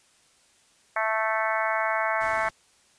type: harmonic tone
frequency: 220 Hz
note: A3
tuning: in tune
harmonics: 3 / 4 / 5 / 6 / 7 / 8 / 9 / 10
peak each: -29 / -30 / -31 / -32 / -32 / -33 / -34 / -34 dBFS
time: 0.96-2.49 s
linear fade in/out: 5 ms
type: noise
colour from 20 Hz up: pink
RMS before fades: -44 dBFS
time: 2.2-2.51 s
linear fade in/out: 20 ms
effects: white hiss -61 dBFS RMS until 2.98 s + resampled to 22050 Hz